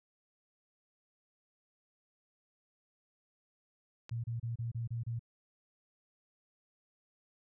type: click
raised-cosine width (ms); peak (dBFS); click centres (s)
0.2; -29; 4.094
type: tone bursts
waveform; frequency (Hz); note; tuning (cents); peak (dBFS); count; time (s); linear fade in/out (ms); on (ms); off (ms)
sine; 116.54; A#2; 0; -34; 7; 4.11-5.194; 10; 130; 29
effects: none